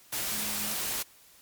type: tone in noise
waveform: sine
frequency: 210 Hz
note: G#3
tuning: 19 cents sharp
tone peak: -42 dBFS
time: 0.31-0.75 s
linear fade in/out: 10 ms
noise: white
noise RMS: -32 dBFS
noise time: 0.12-1.03 s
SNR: -13 dB
effects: white hiss -57 dBFS RMS until 1.41 s + MP3 96 kbps